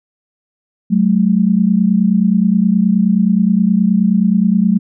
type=tone pair together; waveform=sine; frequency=186.9 / 216.4 Hz; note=F#3 / A3; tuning=+18 / -29 cents; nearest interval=minor third; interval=253 cents; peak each=-12 dBFS; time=0.9-4.79 s; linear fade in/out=20 ms; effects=none